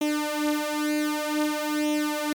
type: tone with flanger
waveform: sawtooth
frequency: 300.3 Hz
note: D4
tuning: 39 cents sharp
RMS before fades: -26 dBFS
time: 0.01-2.33 s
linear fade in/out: 5 ms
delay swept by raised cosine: 0.32 to 6.22 ms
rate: 0.53 Hz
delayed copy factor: +0.75
effects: MP3 96 kbps